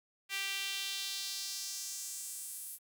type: tone with high-pass filter sweep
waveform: sawtooth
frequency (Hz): 392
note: G4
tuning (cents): 0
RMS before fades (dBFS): -40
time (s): 0.29-2.79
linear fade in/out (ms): 50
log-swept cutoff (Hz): 2300 to 11000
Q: 2
effects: 10-bit